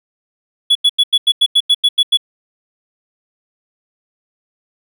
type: tone bursts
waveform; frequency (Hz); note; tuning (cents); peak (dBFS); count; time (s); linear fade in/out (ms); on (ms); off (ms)
triangle; 3391; G#7; +35; -6; 11; 0.7-2.173; 10; 53; 89
effects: none